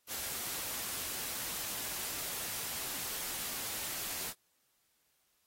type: noise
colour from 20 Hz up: white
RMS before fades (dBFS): -39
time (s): 0.07-4.34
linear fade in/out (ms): 50
effects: white hiss -75 dBFS RMS until 5.46 s + AAC 48 kbps